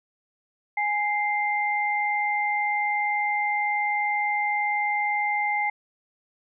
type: tone pair together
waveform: sine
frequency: 830.6 / 2093 Hz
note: G#5 / C7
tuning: 0 / 0 cents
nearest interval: octave + major third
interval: 1600 cents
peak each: -25 dBFS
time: 0.77-5.7 s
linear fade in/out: 5 ms
effects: none